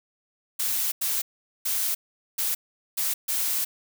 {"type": "noise bursts at uneven times", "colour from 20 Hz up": "blue", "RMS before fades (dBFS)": -26, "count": 6, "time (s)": [[0.59, 0.92], [1.01, 1.22], [1.65, 1.95], [2.38, 2.55], [2.97, 3.14], [3.28, 3.65]], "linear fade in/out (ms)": 10, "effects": []}